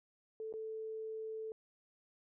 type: tone with dropouts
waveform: sine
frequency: 440 Hz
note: A4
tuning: in tune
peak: -40 dBFS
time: 0.4-1.52 s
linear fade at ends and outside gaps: 1 ms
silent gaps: 0.526-0.538 s
effects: none